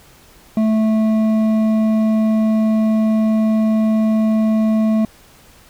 triangle tone with hard clipping, 218.8 Hz, A3, 9 cents flat, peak -14 dBFS, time 0.57-5.05 s, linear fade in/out 2 ms, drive 11 dB, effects pink hiss -47 dBFS RMS until 5.69 s

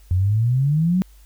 sine exponential sweep, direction up, 87.31 to 191.6 Hz, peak -15 dBFS, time 0.11-1.02 s, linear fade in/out 0 ms, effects added 50 Hz sine -45 dBFS peak until 1.25 s + white hiss -57 dBFS RMS until 1.25 s

